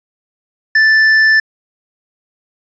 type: tone with hard clipping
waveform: sine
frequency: 1760 Hz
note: A6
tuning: in tune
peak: -8 dBFS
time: 0.75-1.4 s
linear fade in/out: 5 ms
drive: 5 dB
effects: resampled to 16000 Hz